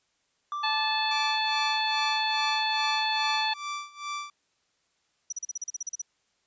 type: tone with exponential decay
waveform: triangle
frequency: 1174.7 Hz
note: D6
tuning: in tune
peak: -27 dBFS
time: 0.52-2.13 s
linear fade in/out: 1 ms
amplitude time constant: 350 ms
type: harmonic tone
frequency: 872 Hz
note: A5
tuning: 16 cents flat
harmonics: 1 / 2 / 3 / 4 / 5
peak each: -28 / -33 / -33 / -32 / -32 dBFS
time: 0.63-3.54 s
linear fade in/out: 10 ms
type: tone with tremolo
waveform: sawtooth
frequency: 1170 Hz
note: D6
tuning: 7 cents flat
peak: -27 dBFS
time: 1.11-4.3 s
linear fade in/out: 2 ms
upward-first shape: sine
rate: 2.4 Hz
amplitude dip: 90%
type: tone bursts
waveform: sine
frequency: 5870 Hz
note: F#8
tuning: 15 cents flat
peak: -30 dBFS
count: 12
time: 5.3-6.018 s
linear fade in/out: 5 ms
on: 25 ms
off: 38 ms
effects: white hiss -72 dBFS RMS until 6.46 s + resampled to 16000 Hz

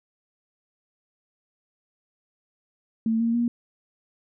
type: tone with pitch steps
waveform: sine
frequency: 224.6 / 230.9 / 237.4 Hz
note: A3 / A#3 / A#3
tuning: +36 / -16 / +32 cents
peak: -20 dBFS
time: 3.06-3.48 s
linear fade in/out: 2 ms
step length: 140 ms
effects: none

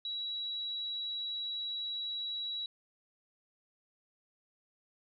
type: tone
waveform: sine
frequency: 3896 Hz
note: B7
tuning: 24 cents flat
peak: -35 dBFS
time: 0.05-2.66 s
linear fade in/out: 2 ms
effects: none

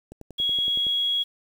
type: click train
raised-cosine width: 2 ms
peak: -27 dBFS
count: 9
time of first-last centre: 0.12-0.868 s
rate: 10.7 Hz
type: tone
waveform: sine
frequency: 3322 Hz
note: G#7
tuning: in tune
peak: -21 dBFS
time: 0.38-1.24 s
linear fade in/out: 20 ms
effects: 8-bit

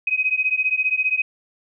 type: beating tone pair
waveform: sine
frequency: 2514 / 2529 Hz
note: D#7 / D#7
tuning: +17 / +28 cents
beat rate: 15 Hz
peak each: -21 dBFS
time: 0.07-1.22 s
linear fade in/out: 5 ms
effects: none

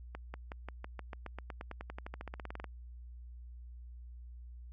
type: accelerating click train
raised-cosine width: 0.5 ms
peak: -27 dBFS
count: 26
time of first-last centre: 0.15-2.642 s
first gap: 190 ms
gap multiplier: 0.94
effects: added 60 Hz sine -46 dBFS peak until 4.72 s + MP3 48 kbps

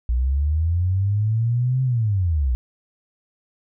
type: linear two-way sweep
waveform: sine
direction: up then down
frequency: 58.27 to 131.7 to 58.27 Hz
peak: -17 dBFS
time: 0.09-2.55 s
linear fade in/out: 0 ms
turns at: 1.83 s
effects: none

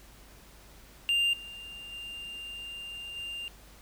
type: tone with level steps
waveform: triangle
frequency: 2794 Hz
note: F7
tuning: in tune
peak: -22 / -40 / -37 / -34 dBFS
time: 1.09-3.48 s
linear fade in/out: 0 ms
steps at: 1.33 / 1.92 / 3.16 s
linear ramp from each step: 5 ms
effects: added 50 Hz sine -55 dBFS peak until 3.81 s + pink hiss -55 dBFS RMS until 3.81 s

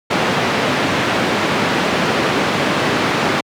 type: band-pass noise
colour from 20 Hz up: pink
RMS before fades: -17 dBFS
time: 0.1-3.41 s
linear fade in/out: 10 ms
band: 170 to 3100 Hz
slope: 12 dB/octave
effects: high-pass 80 Hz 12 dB/octave

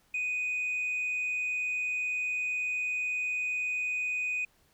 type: tone with frequency modulation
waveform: sine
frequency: 2489 Hz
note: D#7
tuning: in tune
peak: -27 dBFS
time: 0.14-4.45 s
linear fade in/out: 5 ms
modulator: 108 Hz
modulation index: 0.2
effects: tanh soft clip ceiling -27 dBFS + pink hiss -67 dBFS RMS until 4.73 s

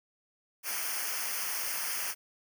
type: noise with comb filter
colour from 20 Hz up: white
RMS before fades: -34 dBFS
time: 0.63-2.15 s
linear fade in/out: 50 ms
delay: 0.26 ms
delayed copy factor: -0.9
effects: none

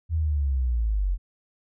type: linear sweep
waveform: sine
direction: down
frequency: 83.2 to 42.9 Hz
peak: -21 dBFS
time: 0.09-1.18 s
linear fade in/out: 50 ms
effects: none

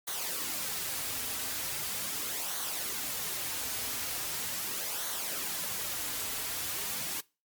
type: noise with flanger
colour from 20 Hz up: white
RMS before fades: -35 dBFS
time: 0.07-7.21 s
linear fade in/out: 10 ms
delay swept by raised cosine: 0.39 to 5.69 ms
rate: 0.4 Hz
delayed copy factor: -0.55
effects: noise-tail reverb RT60 0.3 s tail -23 dB re dry + MP3 96 kbps

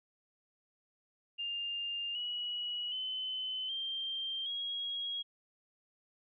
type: tone with pitch steps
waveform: sine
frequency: 2805 / 2921 / 3041 / 3167 / 3297 Hz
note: F7 / F#7 / F#7 / G7 / G#7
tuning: +7 / -23 / +47 / +17 / -13 cents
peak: -35 dBFS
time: 1.38-5.23 s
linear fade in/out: 20 ms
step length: 770 ms
effects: none

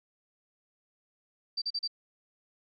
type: tone bursts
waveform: sine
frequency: 4665 Hz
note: D8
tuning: 12 cents flat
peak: -29 dBFS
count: 4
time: 1.57-1.877 s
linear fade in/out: 10 ms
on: 49 ms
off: 37 ms
effects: none

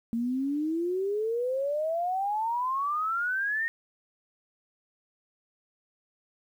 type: exponential sweep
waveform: sine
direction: up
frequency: 227 to 1864.7 Hz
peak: -26 dBFS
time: 0.13-3.68 s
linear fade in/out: 0 ms
effects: 10-bit

